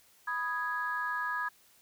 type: chord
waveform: sine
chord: G# minor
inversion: first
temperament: equal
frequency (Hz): 987.8 / 1244.5 / 1661.2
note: B5 / D#6 / G#6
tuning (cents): 0 / 0 / 0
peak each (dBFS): -36 / -36 / -33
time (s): 0.27-1.49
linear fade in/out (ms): 10
effects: tanh soft clip ceiling -22 dBFS + white hiss -63 dBFS RMS until 1.81 s